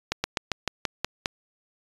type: slowing click train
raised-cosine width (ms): 0.2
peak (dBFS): -7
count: 8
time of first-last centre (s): 0.12-1.258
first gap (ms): 120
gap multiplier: 1.1
effects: resampled to 24000 Hz